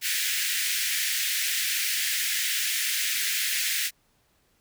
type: high-pass noise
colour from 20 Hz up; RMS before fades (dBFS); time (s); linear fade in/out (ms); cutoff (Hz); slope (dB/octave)
pink; -27; 0.01-3.91; 50; 1700; 48
effects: pink hiss -67 dBFS RMS until 4.6 s